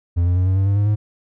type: tone with pitch steps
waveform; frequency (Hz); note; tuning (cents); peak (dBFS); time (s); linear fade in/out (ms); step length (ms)
triangle; 86.4 / 88.88 / 91.43 / 94.06 / 96.76 / 99.53 / 102.39 / 105.33; F2 / F2 / F#2 / F#2 / G2 / G2 / G#2 / G#2; -18 / +31 / -20 / +29 / -22 / +27 / -24 / +25; -12; 0.16-0.96; 20; 100
effects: none